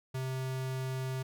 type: tone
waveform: square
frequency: 130.81 Hz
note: C3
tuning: in tune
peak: -34 dBFS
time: 0.14-1.23 s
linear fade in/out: 10 ms
effects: none